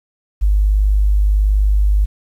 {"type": "tone", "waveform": "sine", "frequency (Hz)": 50.7, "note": "G#1", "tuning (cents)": -41, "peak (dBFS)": -10, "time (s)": [0.41, 2.06], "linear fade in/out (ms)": 20, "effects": ["8-bit"]}